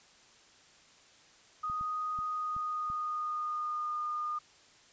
sine tone with pitch glide, 1244.5 to 1218.2 Hz, D#6 to D#6, 0 to -37 cents, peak -32 dBFS, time 1.63-4.39 s, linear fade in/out 10 ms, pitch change -37 cents, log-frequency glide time 2.25-3.99 s
clicks, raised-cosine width 5 ms, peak -36 dBFS, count 5, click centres 1.699 / 1.811 / 2.189 / 2.565 / 2.901 s
effects white hiss -60 dBFS RMS until 4.92 s + resampled to 16000 Hz

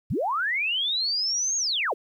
sine linear two-way sweep, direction up then down, 66.8 to 6645 to 285.7 Hz, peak -23 dBFS, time 0.1-1.94 s, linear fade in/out 10 ms, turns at 1.57 s, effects 10-bit

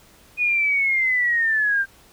sine linear sweep, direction down, 2482 to 1568 Hz, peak -17 dBFS, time 0.37-1.86 s, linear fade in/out 50 ms, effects pink hiss -52 dBFS RMS until 2.12 s

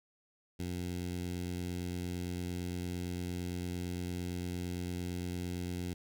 15% pulse tone with notch filter, 88.8 Hz, F2, 29 cents sharp, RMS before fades -38 dBFS, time 0.59-5.94 s, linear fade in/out 10 ms, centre 1100 Hz, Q 0.64, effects none

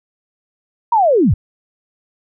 sine linear sweep, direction down, 972 to 61.74 Hz, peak -9 dBFS, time 0.92-1.34 s, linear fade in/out 5 ms, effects none

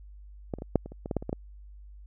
clicks, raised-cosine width 2 ms, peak -17 / -28 / -23 / -7 / -26 / -30 / -22 / -16 / -13 / -25 / -18 / -16 dBFS, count 12, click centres 0.538 / 0.586 / 0.621 / 0.757 / 0.86 / 0.92 / 1.059 / 1.112 / 1.167 / 1.225 / 1.294 / 1.329 s, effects added 50 Hz sine -45 dBFS peak until 2.06 s

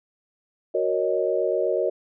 sine chord, D# minor seventh, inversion first, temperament equal, 370 / 466.2 / 554.4 / 622.3 Hz, F#4 / A#4 / C#5 / D#5, 0 / 0 / 0 / 0 cents, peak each -26 dBFS, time 0.74-1.9 s, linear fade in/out 10 ms, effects none

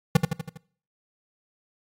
square tone with echo, 161.1 Hz, E3, 39 cents flat, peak -13 dBFS, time 0.15-0.17 s, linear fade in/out 5 ms, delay 81 ms, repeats 5, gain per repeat -5 dB, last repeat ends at 0.575 s, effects noise-tail reverb RT60 0.5 s tail -21 dB re dry + AAC 48 kbps

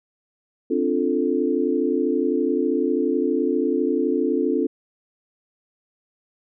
sine chord, D minor seventh, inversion third, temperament equal, 261.6 / 293.7 / 349.2 / 440 Hz, C4 / D4 / F4 / A4, 0 / 0 / 0 / 0 cents, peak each -24 dBFS, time 0.7-4.67 s, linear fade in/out 10 ms, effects none

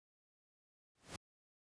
pink noise with exponential growth, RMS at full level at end -43 dBFS, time 0.95-1.16 s, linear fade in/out 2 ms, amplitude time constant 45 ms, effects high-pass 60 Hz 12 dB/octave + resampled to 22050 Hz

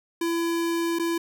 square tone with dropouts, 336.2 Hz, E4, 34 cents sharp, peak -24 dBFS, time 0.21-1.18 s, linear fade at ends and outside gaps 5 ms, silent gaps 0.988-0.995 s, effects none

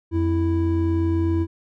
triangle tone pair together, 87.31 / 329.6 Hz, F2 / E4, 0 / 0 cents, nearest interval octave + major seventh, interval 2300 cents, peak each -19 / -19 dBFS, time 0.11-1.47 s, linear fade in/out 50 ms, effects none

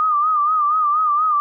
sine tone with vibrato, 1217 Hz, D#6, 39 cents flat, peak -14 dBFS, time 0-1.4 s, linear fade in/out 0 ms, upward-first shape sine, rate 4.2 Hz, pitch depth 78 cents each way, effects none

